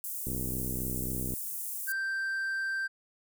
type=high-pass noise; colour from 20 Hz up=white; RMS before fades=-37 dBFS; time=0.04-1.92 s; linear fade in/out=0 ms; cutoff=8300 Hz; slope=24 dB/octave
type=click train; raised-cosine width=3 ms; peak=-24 dBFS; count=69; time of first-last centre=0.27-1.338 s; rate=63.7 Hz
type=tone; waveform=triangle; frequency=1568 Hz; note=G6; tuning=in tune; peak=-28 dBFS; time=1.87-2.88 s; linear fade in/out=20 ms
effects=none